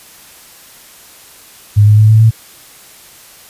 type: tone with pitch steps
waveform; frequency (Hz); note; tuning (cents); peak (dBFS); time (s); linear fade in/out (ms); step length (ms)
sine; 103.83 / 105.77 / 107.74 / 109.75 / 111.8; G#2 / G#2 / A2 / A2 / A2; 0 / +32 / -36 / -4 / +28; -3; 1.76-2.31; 20; 110
effects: white hiss -39 dBFS RMS until 3.49 s + resampled to 32000 Hz